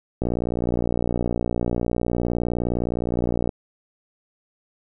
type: click train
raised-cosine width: 2 ms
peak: -10 dBFS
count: 196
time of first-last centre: 0.22-3.492 s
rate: 59.6 Hz
effects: none